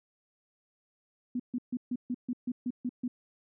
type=tone bursts; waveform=sine; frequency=246.9 Hz; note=B3; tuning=in tune; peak=-29 dBFS; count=10; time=1.35-3.08 s; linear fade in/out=5 ms; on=47 ms; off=140 ms; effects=none